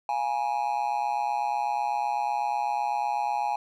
triangle tone with amplitude modulation, 830.6 Hz, G#5, in tune, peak -19 dBFS, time 0.09-3.56 s, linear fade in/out 2 ms, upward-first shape sine, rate 128 Hz, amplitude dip 90%, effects none

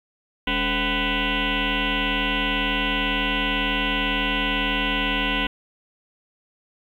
sine tone with frequency modulation, 1491 Hz, F#6, 13 cents sharp, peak -20 dBFS, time 0.47-5.47 s, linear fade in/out 5 ms, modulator 242 Hz, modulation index 7, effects 9-bit

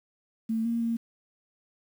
sine tone with pitch steps, 224 / 232.5 / 230.7 Hz, A3 / A#3 / A#3, +31 / -4 / -18 cents, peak -25 dBFS, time 0.49-0.97 s, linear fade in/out 10 ms, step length 160 ms, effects 9-bit

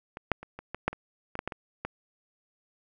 clicks, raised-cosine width 0.5 ms, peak -23 / -8 / -27 / -25 / -19 / -9 / -25 / -20 / -15 / -16 / -22 / -17 dBFS, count 12, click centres 0.171 / 0.317 / 0.43 / 0.59 / 0.746 / 0.88 / 0.93 / 1.354 / 1.391 / 1.476 / 1.522 / 1.85 s, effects none

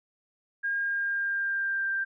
sine tone with pitch glide, 1619 to 1579.3 Hz, G#6 to G6, -45 to +12 cents, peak -26 dBFS, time 0.63-2.05 s, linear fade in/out 20 ms, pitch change -43 cents, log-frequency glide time 0.76-1.91 s, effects none

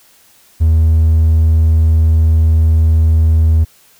triangle tone, 80 Hz, D#2, 49 cents sharp, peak -4 dBFS, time 0.6-3.65 s, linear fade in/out 20 ms, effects tanh soft clip ceiling -1 dBFS + white hiss -48 dBFS RMS until 3.99 s

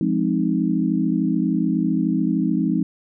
sine chord, F minor seventh, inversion none, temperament equal, 174.61 / 207.7 / 261.6 / 311.1 Hz, F3 / Ab3 / C4 / Eb4, 0 / 0 / 0 / 0 cents, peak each -23 dBFS, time 0.01-2.83 s, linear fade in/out 2 ms, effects none

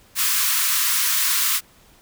white high-pass noise, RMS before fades -20 dBFS, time 0.15-1.61 s, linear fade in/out 50 ms, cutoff 990 Hz, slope 96 dB/octave, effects pink hiss -53 dBFS RMS until 2.01 s

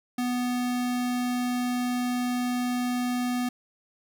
square tone, 246.9 Hz, B3, in tune, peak -26 dBFS, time 0.18-3.49 s, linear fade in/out 5 ms, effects none

